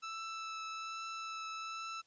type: tone with vibrato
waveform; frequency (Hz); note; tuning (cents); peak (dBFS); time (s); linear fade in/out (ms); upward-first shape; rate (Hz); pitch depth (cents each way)
sawtooth; 1318.5; E6; 0; -37; 0.02-2.02; 20; triangle; 1.2; 12
effects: white hiss -72 dBFS RMS until 2.06 s + resampled to 16000 Hz